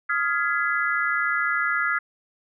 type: chord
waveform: sine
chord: F half-diminished seventh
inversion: third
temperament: just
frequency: 1257.2 / 1396.9 / 1676.3 / 2012 Hz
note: Eb6 / F6 / Ab6 / Cb7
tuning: +18 / 0 / +16 / +32 cents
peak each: -28 / -25 / -26 / -28 dBFS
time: 0.09-1.99 s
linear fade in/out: 10 ms
effects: none